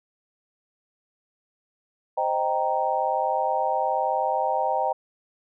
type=chord; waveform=sine; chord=C minor seventh; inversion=none; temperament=equal; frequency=523.3 / 622.3 / 784 / 932.3 Hz; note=C5 / Eb5 / G5 / Bb5; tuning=0 / 0 / 0 / 0 cents; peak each=-29 / -28 / -25 / -27 dBFS; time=2.17-4.93 s; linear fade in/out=10 ms; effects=none